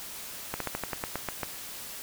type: slowing click train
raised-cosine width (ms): 0.5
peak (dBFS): -15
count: 10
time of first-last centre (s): 0.54-1.432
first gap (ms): 63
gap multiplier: 1.11
effects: white hiss -41 dBFS RMS until 2.02 s